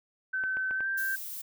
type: tone with pitch glide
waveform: sine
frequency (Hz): 1531 to 1575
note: G6 to G6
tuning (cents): -41 to +8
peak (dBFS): -28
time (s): 0.33-1.16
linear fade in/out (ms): 10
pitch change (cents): +49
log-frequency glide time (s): 0.74-0.88
type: clicks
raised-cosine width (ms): 0.5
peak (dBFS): -27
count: 4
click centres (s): 0.438 / 0.57 / 0.71 / 0.806
type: noise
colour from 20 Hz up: violet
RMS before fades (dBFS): -39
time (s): 0.97-1.42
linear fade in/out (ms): 10
effects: none